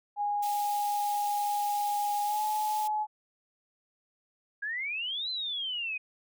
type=tone with pitch glide; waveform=sine; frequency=823 to 851.5 Hz; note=G#5 to G#5; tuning=-16 to +43 cents; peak=-27 dBFS; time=0.16-3.07 s; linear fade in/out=50 ms; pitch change=+59 cents; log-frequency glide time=2.24-2.42 s
type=high-pass noise; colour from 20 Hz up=white; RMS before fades=-42 dBFS; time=0.42-2.88 s; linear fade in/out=10 ms; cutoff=2300 Hz; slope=24 dB/octave
type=exponential two-way sweep; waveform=sine; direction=up then down; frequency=1614 to 4100 to 2468 Hz; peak=-31 dBFS; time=4.62-5.98 s; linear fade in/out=10 ms; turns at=5.3 s
effects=none